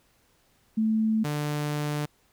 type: tone pair in turn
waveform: sine / sawtooth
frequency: 219.5 / 148.29 Hz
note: A3 / D3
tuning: -4 / +17 cents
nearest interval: perfect fifth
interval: 679 cents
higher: first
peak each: -21 / -23 dBFS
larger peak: first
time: 0.77-1.24 / 1.24-2.06 s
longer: second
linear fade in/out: 10 ms
effects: pink hiss -65 dBFS RMS until 2.32 s